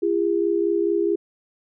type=tone pair together; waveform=sine; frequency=340 / 404.6 Hz; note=F4 / G#4; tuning=-46 / -45 cents; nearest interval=minor third; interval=301 cents; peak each=-21 dBFS; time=0.02-1.16 s; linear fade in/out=10 ms; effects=none